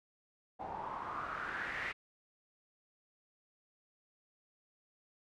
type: noise with low-pass filter sweep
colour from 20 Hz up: white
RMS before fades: -41 dBFS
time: 0.59-1.93 s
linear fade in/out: 20 ms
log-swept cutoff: 780 to 2100 Hz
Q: 4.9
effects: none